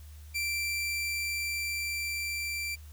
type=tone with level ramp; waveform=sawtooth; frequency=2349 Hz; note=D7; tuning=in tune; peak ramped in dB=-26 to -29 dBFS; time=0.34-2.76 s; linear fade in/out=20 ms; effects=added 75 Hz sine -45 dBFS peak until 2.92 s + white hiss -59 dBFS RMS until 2.92 s